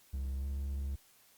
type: tone with pitch glide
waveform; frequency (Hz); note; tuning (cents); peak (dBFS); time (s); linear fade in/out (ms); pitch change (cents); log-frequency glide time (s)
triangle; 67 to 69.04; C2 to C#2; +42 to -6; -32; 0.13-0.96; 10; +52; 0.37-0.45
effects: white hiss -64 dBFS RMS until 1.37 s + Opus 48 kbps